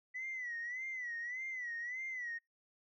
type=tone with vibrato; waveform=sine; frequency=1975.5 Hz; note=B6; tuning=in tune; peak=-38 dBFS; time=0.14-2.39 s; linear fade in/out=20 ms; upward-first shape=sine; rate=1.7 Hz; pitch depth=110 cents each way; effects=noise-tail reverb RT60 0.2 s tail -26 dB re dry + tanh soft clip ceiling -35 dBFS